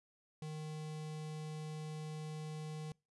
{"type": "tone with notch filter", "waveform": "square", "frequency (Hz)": 154.5, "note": "D#3", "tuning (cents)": -12, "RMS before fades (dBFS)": -44, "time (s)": [0.42, 2.92], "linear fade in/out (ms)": 2, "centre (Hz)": 1500, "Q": 1.8, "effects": ["noise-tail reverb RT60 0.3 s tail -26 dB re dry", "resampled to 24000 Hz"]}